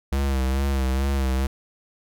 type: tone with vibrato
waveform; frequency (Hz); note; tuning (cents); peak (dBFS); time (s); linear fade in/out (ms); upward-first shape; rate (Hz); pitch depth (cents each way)
square; 67.1; C2; +44; -21; 0.12-1.47; 5; sine; 2.3; 55
effects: none